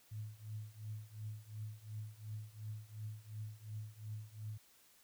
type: tone with tremolo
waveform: sine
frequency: 107.4 Hz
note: A2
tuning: 41 cents flat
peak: -40 dBFS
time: 0.11-4.58 s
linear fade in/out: 10 ms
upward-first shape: triangle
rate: 2.8 Hz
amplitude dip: 95%
effects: white hiss -67 dBFS RMS until 5.03 s